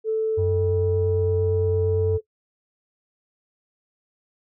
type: tone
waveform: sine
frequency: 440 Hz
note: A4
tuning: in tune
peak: -19 dBFS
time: 0.04-2.21 s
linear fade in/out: 50 ms
type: tone with vibrato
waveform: sine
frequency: 92.4 Hz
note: F#2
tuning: 2 cents flat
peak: -21 dBFS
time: 0.37-2.18 s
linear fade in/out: 20 ms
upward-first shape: triangle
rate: 8.8 Hz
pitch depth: 28 cents each way
effects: noise-tail reverb RT60 0.1 s tail -19 dB re dry + tanh soft clip ceiling -12 dBFS